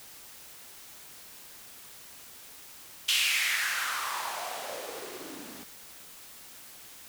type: noise with band-pass filter sweep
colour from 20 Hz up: blue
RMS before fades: -32 dBFS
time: 3.08-5.64 s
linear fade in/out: 10 ms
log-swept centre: 3100 to 220 Hz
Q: 3.4
effects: white hiss -49 dBFS RMS until 7.08 s